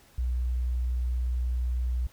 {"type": "tone", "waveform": "sine", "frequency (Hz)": 61.5, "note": "B1", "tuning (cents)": -7, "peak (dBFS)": -25, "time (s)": [0.18, 2.07], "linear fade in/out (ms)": 5, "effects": ["pink hiss -58 dBFS RMS until 2.12 s"]}